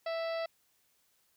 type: harmonic tone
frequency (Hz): 659.3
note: E5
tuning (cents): 0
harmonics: 1 / 2 / 3 / 4 / 5 / 6 / 7 / 8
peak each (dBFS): -33 / -44 / -45 / -49 / -53 / -52 / -50 / -57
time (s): 0.06-0.46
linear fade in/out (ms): 5
effects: white hiss -72 dBFS RMS until 1.36 s